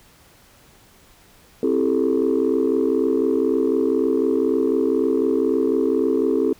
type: chord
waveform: sine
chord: A minor seventh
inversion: first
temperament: just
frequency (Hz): 264 / 330 / 396 / 440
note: C4 / E4 / G4 / A4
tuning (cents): +16 / +2 / +18 / 0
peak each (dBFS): -21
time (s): 1.63-6.53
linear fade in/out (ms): 2
effects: tanh soft clip ceiling -10 dBFS + pink hiss -52 dBFS RMS until 6.59 s